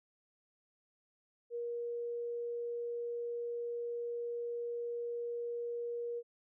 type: tone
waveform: sine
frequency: 474.2 Hz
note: A#4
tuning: 30 cents sharp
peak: -36 dBFS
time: 1.5-6.23 s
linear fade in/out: 50 ms
effects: none